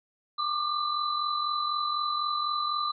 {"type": "tone cluster", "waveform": "sine", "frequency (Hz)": [1154, 1198, 4005], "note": ["D6", "D6", "B7"], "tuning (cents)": [-31, 34, 23], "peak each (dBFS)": [-35, -28, -33], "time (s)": [0.38, 2.92], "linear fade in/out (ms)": 10, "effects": []}